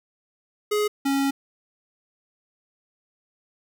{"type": "tone pair in turn", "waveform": "square", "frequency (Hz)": [419.2, 275.4], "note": ["G#4", "C#4"], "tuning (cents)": [16, -11], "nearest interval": "perfect fifth", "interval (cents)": 727, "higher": "first", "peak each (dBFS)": -21, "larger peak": "neither", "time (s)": [[0.71, 0.88], [1.05, 1.31]], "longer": "second", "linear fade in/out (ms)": 10, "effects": []}